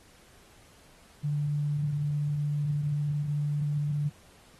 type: tone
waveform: sine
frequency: 146.83 Hz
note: D3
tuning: in tune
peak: -26 dBFS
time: 1.23-4.1 s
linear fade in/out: 20 ms
effects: pink hiss -58 dBFS RMS until 4.59 s + AAC 32 kbps